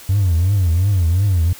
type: tone with vibrato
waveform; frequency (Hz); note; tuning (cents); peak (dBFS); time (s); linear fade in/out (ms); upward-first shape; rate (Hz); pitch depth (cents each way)
triangle; 91.3; F#2; -23; -9; 0.09-1.53; 5; triangle; 2.8; 240
effects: tanh soft clip ceiling -8 dBFS + white hiss -39 dBFS RMS until 1.59 s